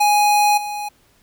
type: tone with level steps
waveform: square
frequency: 830.6 Hz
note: G#5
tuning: in tune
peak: -13 / -25 dBFS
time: 0-0.89 s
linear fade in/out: 10 ms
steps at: 0.57 s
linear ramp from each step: 10 ms
effects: pink hiss -57 dBFS RMS until 1.22 s